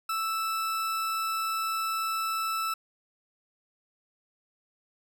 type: tone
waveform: 40% pulse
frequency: 1318.5 Hz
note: E6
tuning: in tune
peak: -27 dBFS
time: 0.09-2.74 s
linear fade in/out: 5 ms
effects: none